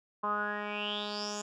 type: tone with low-pass filter sweep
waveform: 10% pulse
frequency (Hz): 207.7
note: G#3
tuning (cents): 0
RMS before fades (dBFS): -35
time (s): 0.23-1.42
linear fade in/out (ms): 10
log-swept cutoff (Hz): 1100 to 7000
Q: 9.1
effects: none